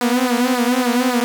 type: tone with flanger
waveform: sawtooth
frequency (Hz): 246.9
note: B3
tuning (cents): 0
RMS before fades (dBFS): -17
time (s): 0.01-1.24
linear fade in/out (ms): 0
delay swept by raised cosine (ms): 0.31 to 5.81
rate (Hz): 3.6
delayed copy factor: -1
effects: none